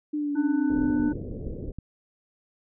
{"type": "exponential sweep", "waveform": "sine", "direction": "down", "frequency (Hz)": [301.6, 240], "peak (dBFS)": -25, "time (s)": [0.13, 1.09], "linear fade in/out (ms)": 10}
{"type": "harmonic tone", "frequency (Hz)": 298, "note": "D4", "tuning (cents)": 25, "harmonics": [1, 3, 5], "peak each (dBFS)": [-23, -42, -41], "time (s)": [0.35, 1.13], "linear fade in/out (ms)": 10}
{"type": "low-pass noise", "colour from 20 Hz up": "pink", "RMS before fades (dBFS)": -35, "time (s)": [0.7, 1.72], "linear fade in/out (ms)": 2, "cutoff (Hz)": 530, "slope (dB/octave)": 48}
{"type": "click train", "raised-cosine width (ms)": 5, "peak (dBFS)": -24, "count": 7, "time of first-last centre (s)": [0.84, 1.786], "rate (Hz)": 6.34}
{"effects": []}